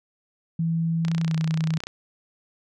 sine tone with pitch glide, 164.81 to 159.38 Hz, E3 to D#3, 0 to +42 cents, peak -21 dBFS, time 0.59-1.78 s, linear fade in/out 5 ms, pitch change -58 cents, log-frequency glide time 1.21-1.35 s
click train, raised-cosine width 0.2 ms, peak -16 dBFS, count 26, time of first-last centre 1.05-1.87 s, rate 30.5 Hz
effects none

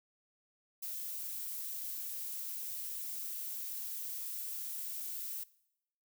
violet noise, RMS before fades -41 dBFS, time 0.82-5.44 s, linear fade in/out 10 ms, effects noise-tail reverb RT60 0.8 s tail -21 dB re dry

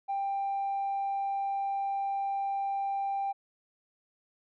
triangle tone with tanh clipping, 790 Hz, G5, 13 cents sharp, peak -29 dBFS, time 0.08-3.33 s, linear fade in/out 20 ms, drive 5 dB, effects none

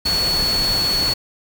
sine tone in noise, 4400 Hz, C#8, 14 cents flat, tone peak -17 dBFS, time 0.05-1.14 s, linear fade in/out 10 ms, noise pink, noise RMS -25 dBFS, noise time 0.05-1.14 s, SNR +5 dB, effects none

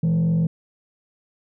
sine tone with frequency modulation, 164.81 Hz, E3, in tune, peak -14 dBFS, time 0.03-0.47 s, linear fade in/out 5 ms, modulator 45.7 Hz, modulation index 0.45, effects tanh soft clip ceiling -16 dBFS

